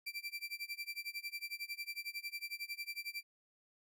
30% pulse tone with tremolo, 2349 Hz, D7, in tune, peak -36 dBFS, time 0.06-3.23 s, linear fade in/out 10 ms, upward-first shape sine, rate 11 Hz, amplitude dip 95%, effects none

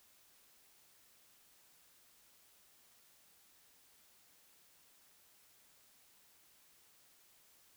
silence, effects white hiss -67 dBFS RMS until 7.76 s

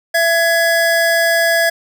square tone pair together, 669 / 1675.1 Hz, E5 / G#6, +25 / +14 cents, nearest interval octave + major third, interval 1589 cents, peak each -15 dBFS, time 0.14-1.7 s, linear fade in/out 10 ms, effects none

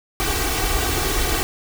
pink noise with comb filter, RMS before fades -21 dBFS, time 0.2-1.43 s, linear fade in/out 0 ms, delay 2.6 ms, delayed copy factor +0.8, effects none

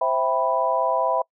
sine chord, C major seventh, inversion none, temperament equal, 523.3 / 659.3 / 784 / 987.8 Hz, C5 / E5 / G5 / B5, 0 / 0 / 0 / 0 cents, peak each -26 / -23 / -27 / -23 dBFS, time 0.01-1.22 s, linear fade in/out 5 ms, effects noise-tail reverb RT60 0.1 s tail -26 dB re dry

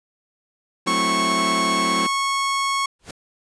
sawtooth chord, F# half-diminished seventh, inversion none, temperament equal, 185 / 220 / 261.6 / 329.6 Hz, F#3 / A3 / C4 / E4, 0 / 0 / 0 / 0 cents, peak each -25 dBFS, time 0.86-2.07 s, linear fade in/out 10 ms
sawtooth tone, 1100 Hz, C#6, 14 cents flat, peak -16 dBFS, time 0.87-2.86 s, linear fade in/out 5 ms
pink noise with exponential growth, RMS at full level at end -30 dBFS, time 2.99-3.11 s, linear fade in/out 5 ms, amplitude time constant 24 ms
effects resampled to 22050 Hz

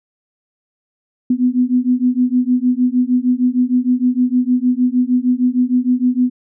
sine beating tone pair, 246.5 / 253 Hz, B3 / B3, -3 / +42 cents, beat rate 6.5 Hz, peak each -15 dBFS, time 1.3-6.3 s, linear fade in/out 5 ms, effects none

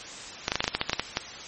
clicks, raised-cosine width 0.2 ms, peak -6 dBFS, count 12, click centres 0.481 / 0.519 / 0.556 / 0.605 / 0.642 / 0.679 / 0.75 / 0.814 / 0.896 / 0.932 / 0.996 / 1.171 s, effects white hiss -40 dBFS RMS until 1.47 s + MP3 32 kbps

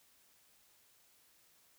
silence, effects white hiss -68 dBFS RMS until 1.78 s

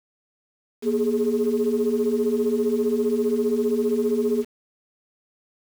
sine tone cluster, 237.5 / 410.2 / 425.3 Hz, A#3 / G#4 / G#4, +33 / -21 / +41 cents, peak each -23 dBFS, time 0.82-4.45 s, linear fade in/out 50 ms, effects tanh soft clip ceiling -12 dBFS + 7-bit

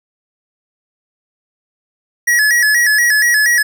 square tone with vibrato, 1808 Hz, A6, 47 cents sharp, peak -10 dBFS, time 2.27-3.63 s, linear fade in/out 10 ms, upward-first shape square, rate 4.2 Hz, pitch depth 96 cents each way, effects none

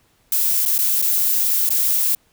violet noise with dropouts, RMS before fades -18 dBFS, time 0.32-2.15 s, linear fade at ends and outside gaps 2 ms, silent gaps 0.653-0.659 / 0.781-0.788 / 1.017-1.023 / 1.692-1.704 s, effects pink hiss -60 dBFS RMS until 2.32 s

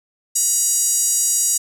5% pulse tone with high-pass filter, 961 Hz, B5, 48 cents flat, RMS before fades -18 dBFS, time 0.35-1.58 s, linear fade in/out 10 ms, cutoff 7100 Hz, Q 3.4, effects none

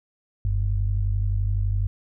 sine tone pair together, 46.25 / 98 Hz, F#1 / G2, 0 / 0 cents, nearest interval octave + minor second, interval 1300 cents, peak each -23 dBFS, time 0.45-1.87 s, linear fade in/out 0 ms, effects none

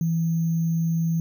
sine tone with sample-and-hold, 164.81 Hz, E3, in tune, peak -20 dBFS, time 0.01-1.2 s, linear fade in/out 2 ms, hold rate 6300 Hz, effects none

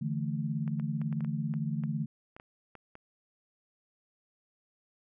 sine chord, D suspended second, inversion none, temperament equal, 146.83 / 164.81 / 220 Hz, D3 / E3 / A3, 0 / 0 / 0 cents, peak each -33 / -35 / -35 dBFS, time 0.01-2.06 s, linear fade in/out 10 ms
clicks, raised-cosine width 0.5 ms, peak -33 dBFS, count 12, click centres 0.678 / 0.798 / 1.016 / 1.127 / 1.207 / 1.247 / 1.539 / 1.837 / 2.365 / 2.399 / 2.753 / 2.954 s
effects none

